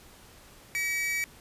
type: tone pair together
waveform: 45% pulse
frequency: 1904 / 2288 Hz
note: A#6 / D7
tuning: +36 / -46 cents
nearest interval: minor third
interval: 318 cents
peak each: -35 / -28 dBFS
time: 0.75-1.24 s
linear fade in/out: 0 ms
effects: pink hiss -53 dBFS RMS until 1.4 s + resampled to 32000 Hz